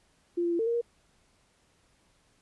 sine tone with pitch steps, 346.6 / 343.2 / 340.4 / 451.5 / 466.9 / 472.1 Hz, F4 / F4 / F4 / A4 / A#4 / A#4, -13 / -30 / -44 / +45 / +3 / +22 cents, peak -25 dBFS, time 0.37-0.814 s, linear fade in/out 10 ms, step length 74 ms, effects pink hiss -67 dBFS RMS until 2.41 s + resampled to 24000 Hz

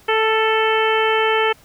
harmonic tone with a mistuned harmonic, 440 Hz, A4, in tune, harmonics 1 / 2 / 3 / 4 / 5 / 6 / 7, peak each -18 / -21 / -23 / -24 / -25 / -26 / -26 dBFS, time 0.08-1.53 s, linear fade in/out 10 ms, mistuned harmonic 3, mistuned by +16 cents, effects pink hiss -50 dBFS RMS until 1.64 s

